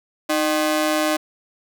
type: ring-modulated tone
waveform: sawtooth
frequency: 459.2 Hz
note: A#4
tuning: 26 cents flat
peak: -11 dBFS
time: 0.29-1.17 s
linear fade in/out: 10 ms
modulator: 149 Hz
effects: none